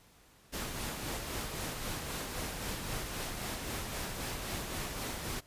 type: noise with tremolo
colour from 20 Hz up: pink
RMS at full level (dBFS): -37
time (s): 0.52-5.41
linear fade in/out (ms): 20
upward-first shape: sine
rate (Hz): 3.8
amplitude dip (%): 35
effects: pink hiss -62 dBFS RMS until 5.46 s + resampled to 32000 Hz